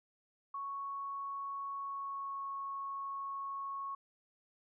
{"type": "tone with pitch glide", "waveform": "sine", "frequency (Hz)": [1108.7, 1101.7], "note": ["C#6", "C#6"], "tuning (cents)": [0, -11], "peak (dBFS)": -38, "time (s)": [0.54, 3.95], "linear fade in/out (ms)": 5, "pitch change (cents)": -11, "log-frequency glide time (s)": [1.76, 2.44], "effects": []}